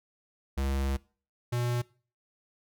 square tone pair in turn, 68 / 121.16 Hz, C#2 / B2, -33 / -33 cents, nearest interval minor seventh, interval 1000 cents, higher second, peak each -28 dBFS, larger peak neither, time 0.57-0.97 / 1.52-1.82 s, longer first, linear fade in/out 10 ms, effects noise-tail reverb RT60 0.4 s tail -22 dB re dry

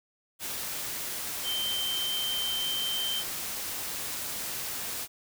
sine tone in noise, 3119 Hz, G7, 9 cents flat, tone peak -29 dBFS, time 1.43-3.24 s, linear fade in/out 50 ms, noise white, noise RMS -35 dBFS, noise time 0.39-5.08 s, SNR +3 dB, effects none

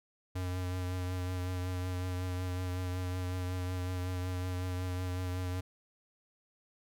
square tone with vibrato, 91 Hz, F#2, 28 cents flat, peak -34 dBFS, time 0.35-5.61 s, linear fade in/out 10 ms, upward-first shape triangle, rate 5.4 Hz, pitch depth 24 cents each way, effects none

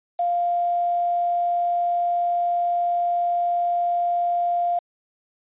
sine tone with quantisation, 698.5 Hz, F5, in tune, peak -19 dBFS, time 0.19-4.79 s, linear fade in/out 5 ms, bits 7, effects resampled to 8000 Hz

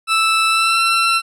20% pulse tone with pitch glide, 1318.5 to 1348.5 Hz, E6 to E6, 0 to +39 cents, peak -8 dBFS, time 0.07-1.22 s, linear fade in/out 50 ms, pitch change +39 cents, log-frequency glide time 0.49-0.81 s, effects low-pass 10000 Hz 12 dB/octave

